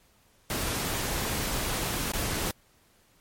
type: noise with dropouts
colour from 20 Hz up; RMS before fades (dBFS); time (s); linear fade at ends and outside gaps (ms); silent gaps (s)
pink; -30; 0.5-2.51; 1; 2.119-2.135
effects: pink hiss -63 dBFS RMS until 3.2 s + MP3 64 kbps